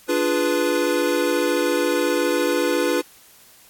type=chord; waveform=square; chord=D diminished seventh; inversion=none; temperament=equal with one note detuned; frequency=293.7 / 348 / 415.3 / 493.9 Hz; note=D4 / F4 / Ab4 / Cb5; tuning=0 / -6 / 0 / 0 cents; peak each=-25 / -24 / -28 / -23 dBFS; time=0.08-3.02 s; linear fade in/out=20 ms; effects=white hiss -50 dBFS RMS until 3.69 s + AAC 64 kbps